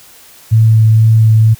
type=tone with vibrato; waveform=sine; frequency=110.8 Hz; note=A2; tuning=13 cents sharp; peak=-4 dBFS; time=0.51-1.55 s; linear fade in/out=20 ms; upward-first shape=sine; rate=2.1 Hz; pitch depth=11 cents each way; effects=white hiss -40 dBFS RMS until 1.59 s